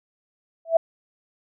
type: tone with exponential growth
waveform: sine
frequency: 659.3 Hz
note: E5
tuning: in tune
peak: -9 dBFS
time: 0.65-0.77 s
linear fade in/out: 5 ms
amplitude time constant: 26 ms
effects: none